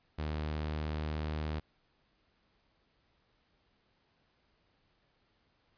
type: tone with pitch glide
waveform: sawtooth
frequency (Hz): 76.4 to 76.84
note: D#2 to D#2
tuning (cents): -31 to -21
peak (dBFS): -30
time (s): 0.18-1.6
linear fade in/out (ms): 10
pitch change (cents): +10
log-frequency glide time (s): 0.33-1.45
effects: pink hiss -73 dBFS RMS until 5.77 s + resampled to 11025 Hz